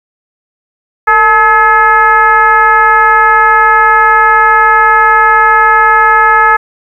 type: tone with frequency modulation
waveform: sine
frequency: 1287 Hz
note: E6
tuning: 42 cents flat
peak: -3 dBFS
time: 1.07-6.57 s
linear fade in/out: 10 ms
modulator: 415 Hz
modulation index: 1.3
effects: 7-bit